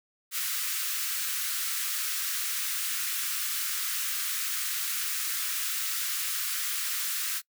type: high-pass noise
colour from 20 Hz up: white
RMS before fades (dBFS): -31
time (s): 0.31-7.42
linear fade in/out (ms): 50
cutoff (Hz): 1200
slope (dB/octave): 48
effects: noise-tail reverb RT60 0.1 s tail -24 dB re dry